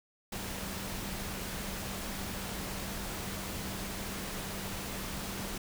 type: tone in noise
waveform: sine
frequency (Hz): 195.2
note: G3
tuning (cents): -7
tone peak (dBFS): -44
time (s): 0.32-5.58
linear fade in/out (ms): 5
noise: pink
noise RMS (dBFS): -39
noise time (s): 0.32-5.58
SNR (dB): -8
effects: none